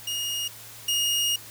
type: tone pair in turn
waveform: sawtooth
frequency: 2859 / 2859 Hz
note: F7 / F7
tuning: +40 / +40 cents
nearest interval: unison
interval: 0 cents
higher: neither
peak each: -24 / -19 dBFS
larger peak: second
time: 0.07-0.48 / 0.88-1.36 s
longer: second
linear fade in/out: 5 ms
effects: added 111 Hz sine -53 dBFS peak until 1.5 s + white hiss -44 dBFS RMS until 1.5 s